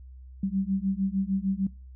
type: beating tone pair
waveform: sine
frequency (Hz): 190 / 196.6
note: F#3 / G3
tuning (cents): +46 / +5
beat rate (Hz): 6.6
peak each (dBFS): -28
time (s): 0.43-1.67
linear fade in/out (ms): 5
effects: noise-tail reverb RT60 0.3 s tail -22 dB re dry + added 64 Hz sine -43 dBFS peak until 1.95 s